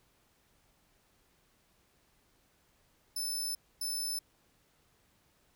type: tone bursts at uneven times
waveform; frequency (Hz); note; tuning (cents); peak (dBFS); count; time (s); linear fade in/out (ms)
20% pulse; 5274; E8; 0; -28; 2; 3.16-3.55 / 3.81-4.19; 5
effects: pink hiss -70 dBFS RMS until 5.55 s